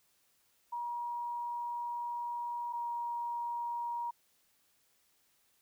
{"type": "tone pair in turn", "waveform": "sine", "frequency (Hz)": [954, 948], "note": ["A#5", "A#5"], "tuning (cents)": [40, 29], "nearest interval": "unison", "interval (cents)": 11, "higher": "first", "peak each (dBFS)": [-35, -34], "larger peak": "second", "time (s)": [[0.72, 2.73], [2.73, 4.11]], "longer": "first", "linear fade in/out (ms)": 10, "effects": ["white hiss -72 dBFS RMS until 5.61 s"]}